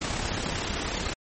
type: noise with amplitude modulation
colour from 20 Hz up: pink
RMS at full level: -28 dBFS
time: 0.01-1.14 s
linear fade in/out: 10 ms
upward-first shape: sine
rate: 33.4 Hz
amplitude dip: 45%
effects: MP3 32 kbps